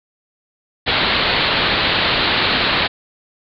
white low-pass noise, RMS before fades -17 dBFS, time 0.86-2.88 s, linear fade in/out 20 ms, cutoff 4400 Hz, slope 96 dB/octave, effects none

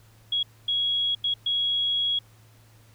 sine tone bursts at uneven times, 3322 Hz, G#7, in tune, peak -22 dBFS, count 4, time 0.32-0.43 / 0.68-1.15 / 1.24-1.34 / 1.46-2.19 s, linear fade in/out 5 ms, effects added 110 Hz sine -53 dBFS peak until 2.94 s + pink hiss -59 dBFS RMS until 2.94 s

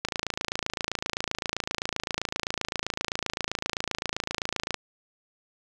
click train, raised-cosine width 0.2 ms, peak -10 dBFS, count 131, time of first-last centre 0.05-4.743 s, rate 27.7 Hz, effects none

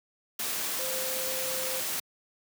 sine tone in noise, 520 Hz, C5, 11 cents flat, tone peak -36 dBFS, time 0.79-1.8 s, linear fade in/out 5 ms, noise white, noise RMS -32 dBFS, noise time 0.39-2 s, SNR -7 dB, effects high-pass 150 Hz 12 dB/octave

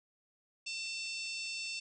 harmonic tone, 895 Hz, A5, 29 cents sharp, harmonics 3 / 4 / 5 / 6 / 7 / 8 / 9, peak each -40 / -49 / -45 / -45 / -53 / -52 / -51 dBFS, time 0.66-1.8 s, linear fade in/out 10 ms, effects none

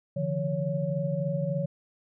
sine tone cluster, 135.3 / 148.7 / 172.2 / 560 Hz, C#3 / D3 / F3 / C#5, -42 / +22 / -24 / +18 cents, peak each -39 / -30 / -31 / -31 dBFS, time 0.16-1.66 s, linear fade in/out 10 ms, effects none

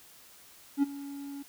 triangle tone with ADSR envelope, 281.1 Hz, C#4, 24 cents sharp, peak -18 dBFS, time 0.77-1.43 s, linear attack 57 ms, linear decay 20 ms, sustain -18 dB, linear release 11 ms, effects white hiss -55 dBFS RMS until 1.48 s

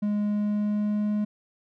triangle tone with pitch glide, 207.6 to 209.6 Hz, G#3 to G#3, 0 to +16 cents, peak -21 dBFS, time 0.02-1.25 s, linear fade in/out 10 ms, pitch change +16 cents, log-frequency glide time 0.21-1.14 s, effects none

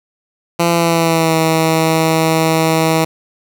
10% pulse tone with pitch glide, 170 to 161.02 Hz, F3 to E3, -46 to -40 cents, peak -3 dBFS, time 0.59-3.05 s, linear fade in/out 10 ms, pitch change -94 cents, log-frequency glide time 0.7-1.36 s, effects none

